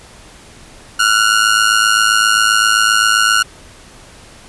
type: ring-modulated tone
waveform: sawtooth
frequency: 1422 Hz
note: F6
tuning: 31 cents sharp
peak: -3 dBFS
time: 0.99-3.43 s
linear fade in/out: 10 ms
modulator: 53.8 Hz
effects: pink hiss -40 dBFS RMS until 4.48 s + resampled to 24000 Hz